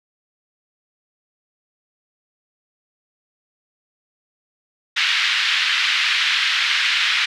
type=band-pass noise; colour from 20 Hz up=white; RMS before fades=-19 dBFS; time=4.96-7.26 s; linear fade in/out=10 ms; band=1500 to 3700 Hz; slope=24 dB/octave; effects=none